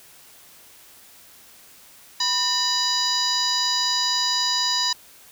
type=harmonic tone with a mistuned harmonic; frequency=984 Hz; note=B5; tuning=7 cents flat; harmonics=1 / 2 / 3 / 4 / 5 / 6 / 7; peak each=-28 / -31 / -34 / -25 / -23 / -33 / -32 dBFS; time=2.2-4.93 s; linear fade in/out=5 ms; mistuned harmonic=2; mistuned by=-140 cents; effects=white hiss -49 dBFS RMS until 5.31 s